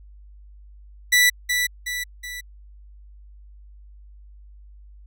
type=tone with echo; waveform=sawtooth; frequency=1969 Hz; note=B6; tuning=6 cents flat; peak=-10 dBFS; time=1.12-1.3 s; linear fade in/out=10 ms; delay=370 ms; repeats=3; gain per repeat=-6 dB; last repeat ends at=2.41 s; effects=added 50 Hz sine -43 dBFS peak until 5.06 s